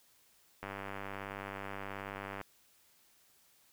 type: click train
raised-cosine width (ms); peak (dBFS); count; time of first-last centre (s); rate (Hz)
0.5; -26; 177; 0.63-2.413; 98.7
effects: white hiss -67 dBFS RMS until 3.72 s